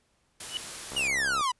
white noise, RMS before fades -39 dBFS, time 0.4-1.08 s, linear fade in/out 5 ms
sine tone with exponential growth, 2960 Hz, F#7, in tune, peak -25 dBFS, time 0.45-0.57 s, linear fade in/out 0 ms, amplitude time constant 25 ms
click train, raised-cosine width 1 ms, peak -26 dBFS, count 34, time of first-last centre 0.92-1.41 s, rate 67.4 Hz
45% pulse exponential sweep, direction down, 2968 to 963 Hz, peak -25 dBFS, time 0.96-1.52 s, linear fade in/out 10 ms
effects pink hiss -70 dBFS RMS until 1.59 s + resampled to 24000 Hz

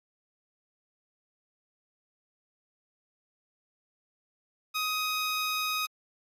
15% pulse tone, 1255 Hz, D#6, 15 cents sharp, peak -22 dBFS, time 4.74-5.87 s, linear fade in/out 20 ms, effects AAC 64 kbps

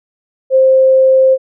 sine tone, 526 Hz, C5, 9 cents sharp, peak -5 dBFS, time 0.5-1.38 s, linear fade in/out 50 ms, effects none

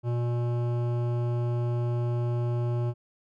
triangle tone with hard clipping, 120 Hz, B2, 49 cents flat, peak -27 dBFS, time 0.03-2.94 s, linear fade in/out 50 ms, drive 18 dB, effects none

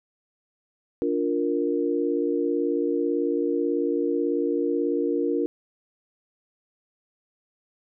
sine chord, Bb major, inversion first, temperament just, 291.4 / 349.6 / 466.2 Hz, D4 / F4 / Bb4, -13 / +2 / 0 cents, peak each -26 dBFS, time 1.02-5.46 s, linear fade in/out 0 ms, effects none

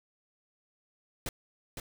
pink noise with echo, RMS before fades -35 dBFS, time 1.26-1.29 s, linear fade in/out 2 ms, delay 510 ms, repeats 1, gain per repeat -5 dB, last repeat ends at 1.8 s, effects none

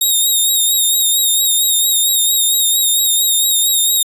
5% pulse tone with vibrato, 3729 Hz, A#7, in tune, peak -4 dBFS, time 0.01-4.03 s, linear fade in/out 5 ms, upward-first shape sine, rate 4.4 Hz, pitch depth 45 cents each way, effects resampled to 32000 Hz

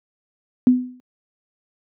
sine tone with exponential decay, 250.7 Hz, B3, 26 cents sharp, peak -6 dBFS, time 0.67-1 s, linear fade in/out 0 ms, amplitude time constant 70 ms, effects high-pass 150 Hz 12 dB/octave

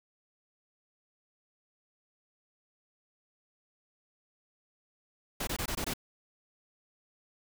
pink noise bursts, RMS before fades -34 dBFS, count 6, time 5.4-5.937 s, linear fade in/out 5 ms, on 72 ms, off 21 ms, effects none

